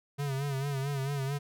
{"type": "tone with vibrato", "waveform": "square", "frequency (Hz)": 138.59, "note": "C#3", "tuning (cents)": 0, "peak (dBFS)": -31, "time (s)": [0.18, 1.39], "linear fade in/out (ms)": 20, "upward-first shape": "sine", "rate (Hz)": 4.5, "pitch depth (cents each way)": 69, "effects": []}